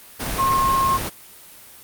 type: tone in noise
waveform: sine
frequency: 1072 Hz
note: C6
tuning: 42 cents sharp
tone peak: -16 dBFS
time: 0.38-0.98 s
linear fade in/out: 20 ms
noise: pink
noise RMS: -26 dBFS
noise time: 0.19-1.1 s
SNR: +7 dB
effects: white hiss -44 dBFS RMS until 1.83 s + Opus 32 kbps